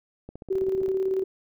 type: click train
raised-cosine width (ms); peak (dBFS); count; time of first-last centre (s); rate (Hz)
2; -26; 10; 0.29-0.882; 15.2
type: tone with tremolo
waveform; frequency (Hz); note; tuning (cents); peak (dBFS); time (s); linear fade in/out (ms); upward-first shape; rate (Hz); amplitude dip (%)
sine; 381.4; G4; -47; -21; 0.5-1.24; 10; square; 18; 35
effects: none